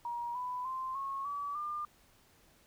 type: tone with pitch steps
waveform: sine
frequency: 950 / 995.5 / 1043.2 / 1093.2 / 1145.5 / 1200.4 Hz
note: A#5 / B5 / C6 / C#6 / D6 / D6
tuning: +33 / +14 / -5 / -24 / -44 / +38 cents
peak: -35 dBFS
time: 0.05-1.85 s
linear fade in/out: 2 ms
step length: 300 ms
effects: pink hiss -65 dBFS RMS until 2.66 s